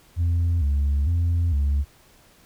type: tone with vibrato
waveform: sine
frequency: 77.78 Hz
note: D#2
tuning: in tune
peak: -16 dBFS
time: 0.16-1.85 s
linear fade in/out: 50 ms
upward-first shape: square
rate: 1.1 Hz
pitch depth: 160 cents each way
effects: tanh soft clip ceiling -17 dBFS + pink hiss -55 dBFS RMS until 2.45 s